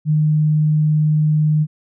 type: tone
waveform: sine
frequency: 153 Hz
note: D#3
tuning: 29 cents flat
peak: -12 dBFS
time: 0.05-1.67 s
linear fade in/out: 50 ms
effects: none